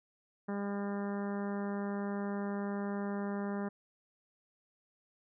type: harmonic tone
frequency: 201.3 Hz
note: G3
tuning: 46 cents sharp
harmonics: 1 / 2 / 3 / 4 / 5 / 6 / 7 / 8 / 9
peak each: -35 / -41 / -45 / -47 / -49 / -51 / -52 / -53 / -54 dBFS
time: 0.48-3.69 s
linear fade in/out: 10 ms
effects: none